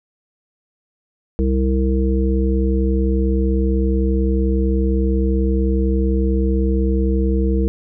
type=harmonic tone; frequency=65.41 Hz; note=C2; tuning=in tune; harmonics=1 / 3 / 5 / 7; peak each=-16 / -21 / -23 / -24 dBFS; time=1.39-7.68 s; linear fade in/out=0 ms; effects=none